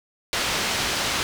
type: low-pass noise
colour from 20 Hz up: white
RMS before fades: -25 dBFS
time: 0.33-1.23 s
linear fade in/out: 0 ms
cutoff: 4600 Hz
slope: 12 dB/octave
effects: none